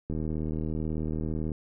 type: click train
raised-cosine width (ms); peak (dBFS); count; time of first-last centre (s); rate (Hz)
3; -20; 112; 0.1-1.518; 78.3
effects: none